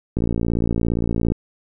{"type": "click train", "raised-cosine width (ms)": 3, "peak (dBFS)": -8, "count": 67, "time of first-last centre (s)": [0.17, 1.32], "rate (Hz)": 57.4, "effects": []}